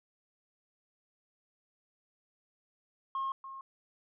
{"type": "tone with echo", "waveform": "sine", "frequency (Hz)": 1076, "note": "C6", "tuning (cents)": 48, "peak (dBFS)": -30, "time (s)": [3.15, 3.32], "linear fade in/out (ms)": 2, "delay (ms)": 290, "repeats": 1, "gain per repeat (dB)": -12, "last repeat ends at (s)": 3.61, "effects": ["tanh soft clip ceiling -29 dBFS"]}